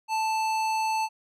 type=tone with hard clipping; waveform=sine; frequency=880 Hz; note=A5; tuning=in tune; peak=-26 dBFS; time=0.08-1.09 s; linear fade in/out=50 ms; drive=16 dB; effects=none